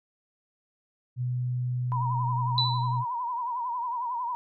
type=tone with pitch glide; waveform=sine; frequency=124.4 to 123.61 Hz; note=B2 to B2; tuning=+13 to +2 cents; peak=-26 dBFS; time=1.16-3.05 s; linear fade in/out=50 ms; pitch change=-11 cents; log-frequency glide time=1.71-2.36 s
type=tone with vibrato; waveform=sine; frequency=970 Hz; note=B5; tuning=31 cents flat; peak=-28 dBFS; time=1.92-4.35 s; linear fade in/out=0 ms; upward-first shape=sine; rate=11 Hz; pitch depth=81 cents each way
type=tone with exponential decay; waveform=sine; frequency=3976 Hz; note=B7; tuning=11 cents sharp; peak=-20 dBFS; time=2.58-2.99 s; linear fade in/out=1 ms; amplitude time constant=89 ms
effects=none